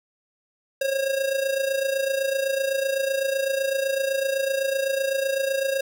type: tone with amplitude modulation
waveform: square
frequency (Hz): 542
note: C#5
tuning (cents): -39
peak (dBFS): -20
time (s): 0.81-5.81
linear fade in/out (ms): 5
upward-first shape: sine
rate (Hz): 27.9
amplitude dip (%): 65
effects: none